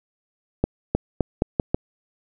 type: accelerating click train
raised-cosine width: 2 ms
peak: -5 dBFS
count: 6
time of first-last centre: 0.64-1.745 s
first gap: 310 ms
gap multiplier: 0.83
effects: none